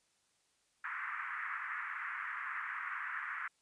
white band-pass noise, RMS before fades -41 dBFS, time 0.84-3.48 s, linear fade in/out 5 ms, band 1100 to 2000 Hz, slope 48 dB/octave, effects white hiss -75 dBFS RMS until 3.61 s + resampled to 22050 Hz

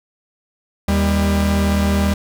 45% pulse tone pair together, 79 / 199.07 Hz, D#2 / G3, +27 / +27 cents, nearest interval octave + major third, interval 1600 cents, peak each -17 dBFS, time 0.88-2.14 s, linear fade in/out 5 ms, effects none

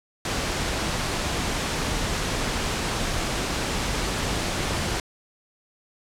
pink noise, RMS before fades -26 dBFS, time 0.25-5 s, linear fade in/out 2 ms, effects low-pass 8000 Hz 12 dB/octave

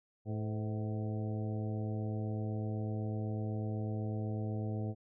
harmonic tone with a mistuned harmonic, 108 Hz, A2, 32 cents flat, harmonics 1 / 2 / 3 / 4 / 5 / 6 / 7, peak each -35 / -41 / -45 / -47 / -49 / -51 / -52 dBFS, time 0.25-4.95 s, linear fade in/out 50 ms, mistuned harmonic 5, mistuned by -65 cents, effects none

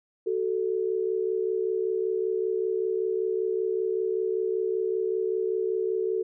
sine tone pair together, 375.3 / 440.5 Hz, F#4 / A4, +25 / +2 cents, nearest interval minor third, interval 277 cents, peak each -27 dBFS, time 0.26-6.23 s, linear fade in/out 10 ms, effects none

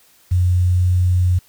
sine tone with quantisation, 90.1 Hz, F#2, 45 cents flat, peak -12 dBFS, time 0.31-1.39 s, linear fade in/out 10 ms, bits 7, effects white hiss -53 dBFS RMS until 1.48 s

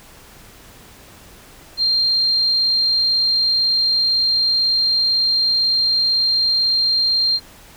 sine tone, 4186 Hz, C8, in tune, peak -14 dBFS, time 1.77-7.4 s, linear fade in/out 50 ms, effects pink hiss -44 dBFS RMS until 7.76 s

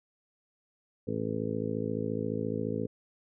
harmonic tone, 54.4 Hz, A1, 19 cents flat, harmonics 2 / 3 / 4 / 5 / 6 / 7 / 8 / 9, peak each -38 / -39 / -36 / -37 / -45 / -42 / -36 / -38 dBFS, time 1.07-2.87 s, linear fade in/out 10 ms, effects none

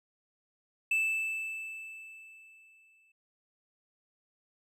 triangle tone with exponential decay, 2637 Hz, E7, in tune, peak -23 dBFS, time 0.91-3.12 s, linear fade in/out 5 ms, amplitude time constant 480 ms, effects none

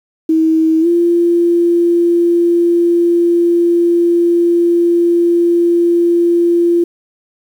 sine tone with pitch glide, 320.6 to 343.6 Hz, E4 to F4, -48 to -28 cents, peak -8 dBFS, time 0.29-6.84 s, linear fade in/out 5 ms, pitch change +120 cents, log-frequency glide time 0.81-0.87 s, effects 7-bit

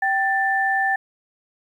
sine tone pair together, 778 / 1772 Hz, G5 / A6, -13 / +12 cents, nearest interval octave + major second, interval 1425 cents, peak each -21 / -20 dBFS, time 0.02-0.96 s, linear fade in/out 5 ms, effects 9-bit

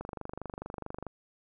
click train, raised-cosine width 1 ms, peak -24 dBFS, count 27, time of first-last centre 0.01-1.067 s, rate 24.6 Hz, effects none

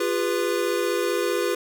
square chord, F diminished, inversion none, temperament equal with one note detuned, 349.2 / 404.6 / 493.9 Hz, F4 / Ab4 / Cb5, 0 / -45 / 0 cents, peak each -27 dBFS, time 0-1.55 s, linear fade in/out 5 ms, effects none

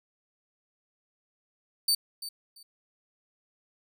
sawtooth tone with echo, 4574 Hz, D8, 47 cents flat, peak -19 dBFS, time 1.88-1.95 s, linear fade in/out 5 ms, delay 340 ms, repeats 2, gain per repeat -14 dB, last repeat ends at 2.63 s, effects none

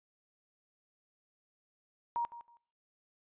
sine tone with echo, 943 Hz, A#5, 20 cents sharp, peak -30 dBFS, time 2.16-2.25 s, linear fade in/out 0 ms, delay 160 ms, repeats 2, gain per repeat -15 dB, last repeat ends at 2.57 s, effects noise-tail reverb RT60 0.7 s tail -25 dB re dry + resampled to 8000 Hz

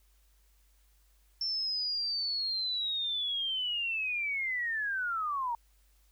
sine linear sweep, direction down, 5400 to 914 Hz, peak -30 dBFS, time 1.41-5.55 s, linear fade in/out 2 ms, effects added 50 Hz sine -63 dBFS peak until 6.11 s + white hiss -71 dBFS RMS until 6.11 s

